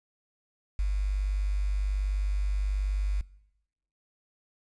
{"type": "tone with quantisation", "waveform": "sine", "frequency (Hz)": 49.38, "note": "G1", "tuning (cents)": 13, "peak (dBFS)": -24, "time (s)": [0.79, 3.21], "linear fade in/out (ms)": 0, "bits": 8, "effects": ["noise-tail reverb RT60 0.9 s tail -22 dB re dry", "resampled to 22050 Hz"]}